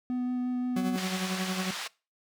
triangle tone with vibrato, 249.1 Hz, B3, 15 cents sharp, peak -26 dBFS, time 0.1-0.96 s, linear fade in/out 0 ms, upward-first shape sine, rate 5.7 Hz, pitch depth 8 cents each way
40% pulse tone with tremolo, 186.6 Hz, F#3, 15 cents sharp, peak -27 dBFS, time 0.76-1.71 s, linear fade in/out 5 ms, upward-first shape sine, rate 11 Hz, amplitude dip 55%
white band-pass noise, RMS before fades -37 dBFS, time 0.97-1.88 s, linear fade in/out 10 ms, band 750 to 4500 Hz, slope 12 dB/octave
effects noise-tail reverb RT60 0.3 s tail -22 dB re dry

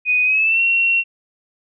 sine tone with pitch glide, 2489 to 2730 Hz, D#7 to F7, 0 to -40 cents, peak -13 dBFS, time 0.05-1.04 s, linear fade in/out 50 ms, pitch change +160 cents, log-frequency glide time 0.24-0.61 s, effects none

